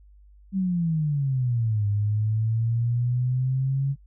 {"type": "exponential two-way sweep", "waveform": "sine", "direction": "down then up", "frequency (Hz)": [196, 101.8, 139.6], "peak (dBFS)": -21, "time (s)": [0.52, 3.96], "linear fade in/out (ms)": 50, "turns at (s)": 1.87, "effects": ["noise-tail reverb RT60 0.1 s tail -23 dB re dry", "added 50 Hz sine -49 dBFS peak until 4.06 s"]}